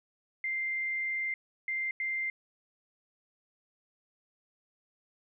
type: tone bursts at uneven times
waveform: sine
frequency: 2093 Hz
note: C7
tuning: in tune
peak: -30 dBFS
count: 3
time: 0.44-1.34 / 1.68-1.91 / 2-2.3 s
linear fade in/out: 2 ms
effects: none